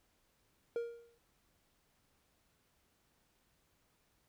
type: tone with exponential decay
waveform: triangle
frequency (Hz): 469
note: A#4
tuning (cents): +11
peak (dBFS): -30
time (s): 0.76-1.18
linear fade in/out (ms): 1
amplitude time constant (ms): 91
effects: pink hiss -75 dBFS RMS until 4.28 s